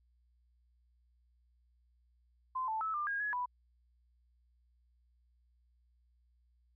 sine tone with pitch steps, 1032 / 879 / 1303 / 1195 / 1629 / 1686 / 988 Hz, C6 / A5 / E6 / D6 / G#6 / G#6 / B5, -24 / -2 / -20 / +30 / -34 / +26 / 0 cents, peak -33 dBFS, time 2.55-3.46 s, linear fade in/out 10 ms, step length 130 ms, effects added 60 Hz sine -68 dBFS peak until 6.75 s

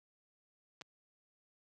clicks, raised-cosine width 0.2 ms, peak -30 dBFS, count 2, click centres 0.812 / 0.818 s, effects high-pass 100 Hz 12 dB/octave

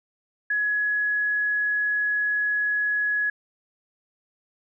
sine tone, 1683 Hz, G#6, 23 cents sharp, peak -21 dBFS, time 0.5-3.3 s, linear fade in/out 5 ms, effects none

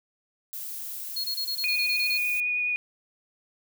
violet noise, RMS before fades -36 dBFS, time 0.53-2.4 s, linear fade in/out 0 ms
sine tone bursts, 4301 Hz, C8, 47 cents sharp, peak -27 dBFS, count 10, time 1.16-2.179 s, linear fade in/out 10 ms, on 83 ms, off 21 ms
sine tone with vibrato, 2463 Hz, D#7, 18 cents flat, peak -24 dBFS, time 1.64-2.76 s, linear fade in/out 0 ms, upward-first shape sine, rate 9.8 Hz, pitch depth 8 cents each way
effects none

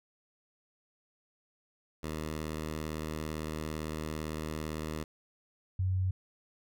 10% pulse / sine tone pair in turn, 77.78 / 93.36 Hz, D#2 / F#2, 0 / +16 cents, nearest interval minor third, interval 316 cents, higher second, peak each -27 dBFS, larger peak neither, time 2.03-5.04 / 5.79-6.11 s, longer first, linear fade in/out 5 ms, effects none

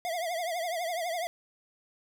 square tone with vibrato, 683 Hz, F5, 39 cents flat, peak -31 dBFS, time 0.05-1.27 s, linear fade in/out 0 ms, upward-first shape triangle, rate 12 Hz, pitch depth 130 cents each way, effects none

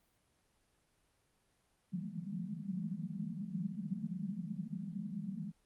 pink band-pass noise, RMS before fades -41 dBFS, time 1.92-5.52 s, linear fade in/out 20 ms, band 160 to 220 Hz, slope 96 dB/octave, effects pink hiss -75 dBFS RMS until 5.65 s + Opus 32 kbps

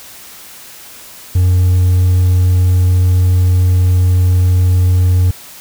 triangle tone with hard clipping, 90.7 Hz, F#2, 34 cents flat, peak -8 dBFS, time 1.35-5.31 s, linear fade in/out 5 ms, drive 5 dB, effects white hiss -35 dBFS RMS until 5.6 s

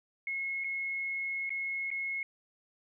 sine tone with dropouts, 2172 Hz, C#7, 36 cents flat, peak -32 dBFS, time 0.27-2.23 s, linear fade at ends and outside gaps 2 ms, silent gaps 0.639-0.643 / 1.494-1.504 / 1.904-1.913 s, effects none

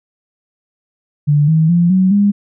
sine tone with pitch steps, 146.83 / 159.2 / 172.61 / 187.14 / 202.9 Hz, D3 / D#3 / F3 / F#3 / G#3, 0 / +40 / -20 / +20 / -40 cents, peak -8 dBFS, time 1.27-2.32 s, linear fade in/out 20 ms, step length 210 ms, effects none

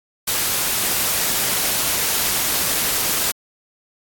white noise, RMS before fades -20 dBFS, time 0.27-3.32 s, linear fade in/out 10 ms, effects AAC 64 kbps

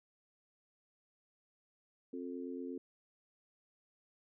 harmonic tone, 88.5 Hz, F2, 23 cents sharp, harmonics 3 / 4 / 5, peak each -42 / -46 / -47 dBFS, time 2.13-2.78 s, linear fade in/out 5 ms, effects none

